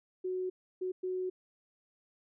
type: tone bursts at uneven times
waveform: sine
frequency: 369.3 Hz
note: F#4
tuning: 3 cents flat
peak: -32 dBFS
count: 3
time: 0.24-0.5 / 0.81-0.92 / 1.03-1.3 s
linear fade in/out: 10 ms
effects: none